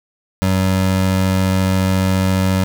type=tone pair together; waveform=square; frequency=94.4 / 188.8 Hz; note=F#2 / F#3; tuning=+35 / +35 cents; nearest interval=octave; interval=1200 cents; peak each=-17 dBFS; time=0.42-2.64 s; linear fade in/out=0 ms; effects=none